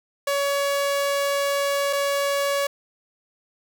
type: tone pair in turn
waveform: sawtooth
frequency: 563 / 563 Hz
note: C#5 / C#5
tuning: +27 / +27 cents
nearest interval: unison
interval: 0 cents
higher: neither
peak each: -17 dBFS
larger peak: neither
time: 0.27-1.93 / 1.93-2.67 s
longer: first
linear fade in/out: 5 ms
effects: none